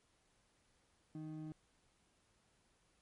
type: ring-modulated tone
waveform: triangle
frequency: 233.7 Hz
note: A#3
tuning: 5 cents sharp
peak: -39 dBFS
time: 1.15-1.52 s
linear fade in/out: 0 ms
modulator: 76.4 Hz
effects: pink hiss -75 dBFS RMS until 3.01 s + MP3 48 kbps